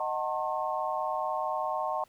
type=chord; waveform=sine; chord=D# diminished seventh; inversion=none; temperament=just; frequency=622.3 / 746.7 / 896 / 1075.3 Hz; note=D#5 / F#5 / A5 / C6; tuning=0 / +16 / +31 / +47 cents; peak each=-34 dBFS; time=0-2.04 s; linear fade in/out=2 ms; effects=pink hiss -64 dBFS RMS until 2.08 s